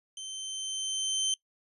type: tone with level ramp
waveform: 25% pulse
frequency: 3100 Hz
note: G7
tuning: 20 cents flat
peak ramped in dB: -35 to -22 dBFS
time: 0.17-1.34 s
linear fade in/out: 2 ms
effects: noise-tail reverb RT60 0.1 s tail -21 dB re dry + resampled to 32000 Hz